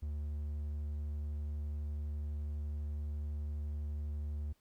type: tone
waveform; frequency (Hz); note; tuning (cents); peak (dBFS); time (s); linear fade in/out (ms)
triangle; 74; D2; +14; -34; 0.02-4.53; 10
effects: pink hiss -75 dBFS RMS until 4.6 s